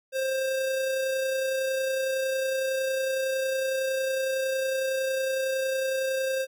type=tone with amplitude modulation; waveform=square; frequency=529 Hz; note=C5; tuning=19 cents sharp; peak=-25 dBFS; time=0.12-6.47 s; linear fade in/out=50 ms; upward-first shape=sine; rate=30.9 Hz; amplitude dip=25%; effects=none